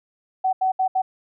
sine tone bursts at uneven times, 754 Hz, F#5, 32 cents sharp, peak -17 dBFS, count 4, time 0.44-0.53 / 0.61-0.72 / 0.79-0.88 / 0.95-1.02 s, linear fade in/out 10 ms, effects none

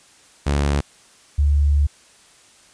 sawtooth / sine tone pair in turn, 71.4 / 72.31 Hz, D2 / D2, -48 / -26 cents, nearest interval unison, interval 22 cents, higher second, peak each -13 dBFS, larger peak neither, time 0.46-0.81 / 1.38-1.87 s, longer second, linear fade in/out 10 ms, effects white hiss -51 dBFS RMS until 2.73 s + resampled to 22050 Hz

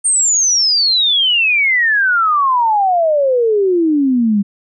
sine exponential sweep, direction down, 8870 to 196 Hz, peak -10 dBFS, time 0.04-4.43 s, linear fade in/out 20 ms, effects none

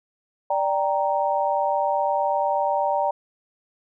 sine chord, G minor, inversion second, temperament equal, 587.3 / 784 / 932.3 Hz, D5 / G5 / Bb5, 0 / 0 / 0 cents, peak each -24 dBFS, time 0.5-3.11 s, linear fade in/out 5 ms, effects none

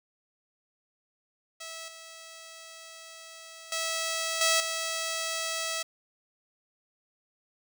5% pulse tone with level steps, 652 Hz, E5, 19 cents flat, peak -28 / -34 / -18 / -11 / -19 dBFS, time 1.6-5.83 s, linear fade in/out 10 ms, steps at 1.88 / 3.72 / 4.41 / 4.6 s, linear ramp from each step 2 ms, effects none

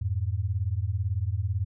sine beating tone pair, 87.31 / 105.31 Hz, F2 / G#2, 0 / +25 cents, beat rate 18 Hz, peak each -28 dBFS, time 0.01-1.65 s, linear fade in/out 10 ms, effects none

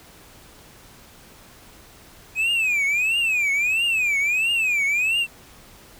triangle tone with vibrato, 2495 Hz, D#7, 4 cents sharp, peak -17 dBFS, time 2.35-5.27 s, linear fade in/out 50 ms, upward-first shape triangle, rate 1.5 Hz, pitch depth 230 cents each way, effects pink hiss -48 dBFS RMS until 5.99 s

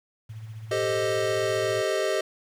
sine tone with tremolo, 110.1 Hz, A2, 2 cents sharp, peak -34 dBFS, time 0.29-1.82 s, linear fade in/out 10 ms, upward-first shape sine, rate 15 Hz, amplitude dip 50%
square chord, A half-diminished seventh, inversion third, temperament equal, 392 / 440 / 523.3 / 622.3 Hz, G4 / A4 / C5 / Eb5, 0 / 0 / 0 / 0 cents, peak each -29 / -32 / -32 / -28 dBFS, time 0.71-2.21 s, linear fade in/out 5 ms
effects low-pass 9000 Hz 12 dB/octave + 9-bit

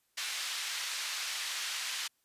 white band-pass noise, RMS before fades -37 dBFS, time 0.17-2.08 s, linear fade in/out 10 ms, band 1500 to 5200 Hz, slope 12 dB/octave, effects white hiss -75 dBFS RMS until 2.24 s + resampled to 32000 Hz

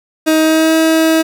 30% pulse tone with pitch glide, 315 to 321.4 Hz, D#4 to E4, +21 to -44 cents, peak -6 dBFS, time 0.26-1.23 s, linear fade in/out 20 ms, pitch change +35 cents, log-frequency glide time 0.4-0.76 s, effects none

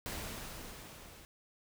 pink noise with level ramp, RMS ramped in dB -40 to -55 dBFS, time 0.06-1.25 s, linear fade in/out 0 ms, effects none

